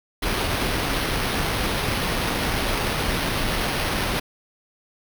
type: noise with sample-and-hold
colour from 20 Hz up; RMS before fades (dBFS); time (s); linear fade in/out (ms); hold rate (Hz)
pink; -24; 0.22-4.2; 10; 7350
effects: none